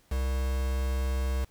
triangle tone with quantisation, 65.41 Hz, C2, in tune, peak -24 dBFS, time 0.11-1.45 s, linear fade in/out 10 ms, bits 6, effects pink hiss -64 dBFS RMS until 1.5 s

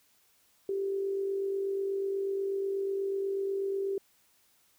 sine tone with amplitude modulation, 392 Hz, G4, in tune, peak -27 dBFS, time 0.69-3.98 s, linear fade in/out 2 ms, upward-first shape sine, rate 48.2 Hz, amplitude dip 40%, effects white hiss -67 dBFS RMS until 4.78 s

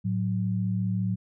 sine tone pair together, 109.91 / 184.5 Hz, A2 / F#3, -1 / -5 cents, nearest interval major sixth, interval 896 cents, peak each -27 dBFS, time 0.04-1.16 s, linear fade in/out 20 ms, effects none

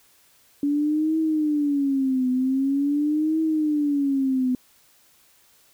sine tone with vibrato, 284.4 Hz, C#4, 45 cents sharp, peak -19 dBFS, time 0.63-4.55 s, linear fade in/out 2 ms, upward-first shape triangle, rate 0.45 Hz, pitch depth 210 cents each way, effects white hiss -58 dBFS RMS until 5.73 s

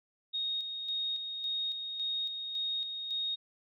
sine tone with tremolo, 3729 Hz, A#7, in tune, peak -31 dBFS, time 0.33-3.36 s, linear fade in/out 20 ms, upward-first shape square, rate 1.8 Hz, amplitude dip 45%, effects none

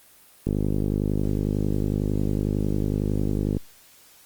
click train, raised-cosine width 3 ms, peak -11 dBFS, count 159, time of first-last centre 0.47-3.568 s, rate 51 Hz, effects white hiss -53 dBFS RMS until 4.25 s + Opus 24 kbps

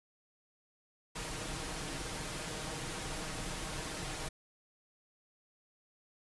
pink noise with comb filter, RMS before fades -40 dBFS, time 1.15-4.29 s, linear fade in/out 10 ms, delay 6.4 ms, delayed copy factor +0.5, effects resampled to 24000 Hz

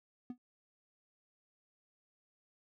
triangle tone with exponential decay, 246.9 Hz, B3, in tune, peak -34 dBFS, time 0.3-0.38 s, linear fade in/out 2 ms, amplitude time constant 16 ms, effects none

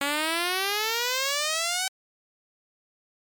5% pulse exponential sweep, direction up, 277.4 to 767 Hz, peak -13 dBFS, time 0.01-1.88 s, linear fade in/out 2 ms, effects MP3 96 kbps

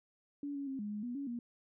sine tone with pitch steps, 286 / 279.9 / 268 / 207.7 / 209 / 243 / 280 / 238.2 Hz, D4 / C#4 / C4 / G#3 / G#3 / B3 / C#4 / A#3, -46 / +17 / +42 / 0 / +11 / -28 / +18 / +38 cents, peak -37 dBFS, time 0.43-1.39 s, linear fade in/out 2 ms, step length 120 ms, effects none

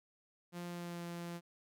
sawtooth tone with pitch glide, 174.61 to 171.91 Hz, F3 to F3, 0 to -27 cents, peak -38 dBFS, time 0.52-1.41 s, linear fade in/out 50 ms, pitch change -27 cents, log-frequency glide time 0.67-1.03 s, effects none

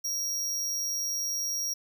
45% pulse tone, 5650 Hz, F8, 19 cents sharp, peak -29 dBFS, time 0.04-1.74 s, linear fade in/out 10 ms, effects none

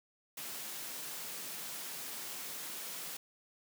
white high-pass noise, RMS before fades -43 dBFS, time 0.37-3.17 s, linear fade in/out 5 ms, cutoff 130 Hz, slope 96 dB/octave, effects none

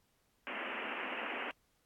white band-pass noise, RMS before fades -41 dBFS, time 0.47-1.51 s, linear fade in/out 0 ms, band 210 to 2900 Hz, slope 96 dB/octave, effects pink hiss -75 dBFS RMS until 1.85 s + AAC 64 kbps

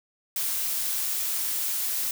blue noise, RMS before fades -28 dBFS, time 0.36-2.11 s, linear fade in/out 2 ms, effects none

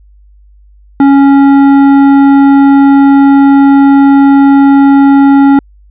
sine tone with hard clipping, 277.2 Hz, C#4, in tune, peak -3 dBFS, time 1-5.59 s, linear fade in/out 2 ms, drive 10 dB, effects added 50 Hz sine -37 dBFS peak until 5.9 s + resampled to 8000 Hz

